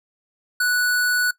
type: tone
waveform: square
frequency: 1477 Hz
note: F#6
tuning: 3 cents flat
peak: -18 dBFS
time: 0.6-1.31 s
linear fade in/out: 5 ms
effects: noise-tail reverb RT60 0.1 s tail -18 dB re dry